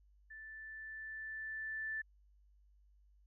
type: tone with level ramp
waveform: sine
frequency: 1760 Hz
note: A6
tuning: in tune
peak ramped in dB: -49 to -37 dBFS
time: 0.3-2.02 s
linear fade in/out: 10 ms
effects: added 50 Hz sine -64 dBFS peak until 3.26 s